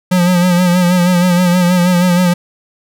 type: tone with vibrato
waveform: square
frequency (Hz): 178.5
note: F3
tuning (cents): +38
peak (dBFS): -9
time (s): 0.11-2.34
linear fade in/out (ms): 10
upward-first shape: sine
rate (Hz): 6.3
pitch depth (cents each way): 48
effects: none